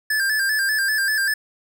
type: tone with vibrato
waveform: square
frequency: 1661.2 Hz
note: G#6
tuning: in tune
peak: -19 dBFS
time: 0.1-1.34 s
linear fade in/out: 5 ms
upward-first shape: square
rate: 5.1 Hz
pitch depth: 74 cents each way
effects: none